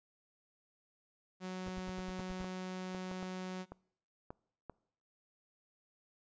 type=tone; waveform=sawtooth; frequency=185 Hz; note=F#3; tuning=in tune; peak=-36 dBFS; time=1.4-3.66 s; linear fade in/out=50 ms
type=noise bursts; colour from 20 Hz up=brown; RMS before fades=-45 dBFS; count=8; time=1.66-2.425 s; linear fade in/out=5 ms; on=30 ms; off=75 ms
type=clicks; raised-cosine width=1 ms; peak=-31 dBFS; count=7; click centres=2.444 / 2.948 / 3.114 / 3.228 / 3.72 / 4.305 / 4.697 s
effects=noise-tail reverb RT60 0.7 s tail -24 dB re dry + resampled to 16000 Hz